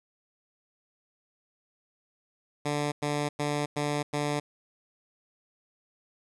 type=tone bursts; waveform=10% pulse; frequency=146.83 Hz; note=D3; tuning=in tune; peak=-19 dBFS; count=5; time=2.65-4.4 s; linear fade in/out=10 ms; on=270 ms; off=100 ms; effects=resampled to 24000 Hz + 10-bit